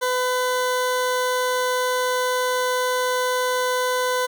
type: tone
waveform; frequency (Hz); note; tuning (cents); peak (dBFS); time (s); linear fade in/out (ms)
20% pulse; 503; B4; +32; -15; 0.01-4.27; 20
effects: none